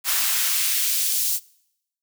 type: noise with high-pass filter sweep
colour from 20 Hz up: white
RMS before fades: -22 dBFS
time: 0.04-1.4 s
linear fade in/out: 50 ms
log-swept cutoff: 950 to 5700 Hz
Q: 0.75
effects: noise-tail reverb RT60 0.8 s tail -24 dB re dry